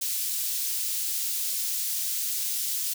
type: high-pass noise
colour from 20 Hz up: white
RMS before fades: -29 dBFS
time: 0.01-2.94 s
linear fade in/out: 10 ms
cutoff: 4200 Hz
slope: 12 dB/octave
effects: none